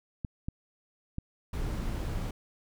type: clicks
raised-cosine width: 5 ms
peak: -21 dBFS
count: 3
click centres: 0.248 / 0.485 / 1.184 s
type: noise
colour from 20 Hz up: brown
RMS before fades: -33 dBFS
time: 1.53-2.31 s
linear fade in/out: 5 ms
effects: none